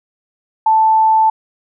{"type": "tone", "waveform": "sine", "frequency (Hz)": 880, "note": "A5", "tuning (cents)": 0, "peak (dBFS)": -8, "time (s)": [0.66, 1.3], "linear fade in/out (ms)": 5, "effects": []}